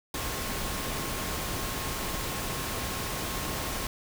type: tone in noise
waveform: sine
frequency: 1078 Hz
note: C#6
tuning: 49 cents flat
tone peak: -43 dBFS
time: 0.14-3.87 s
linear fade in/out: 2 ms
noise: pink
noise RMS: -33 dBFS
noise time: 0.14-3.87 s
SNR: -13 dB
effects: none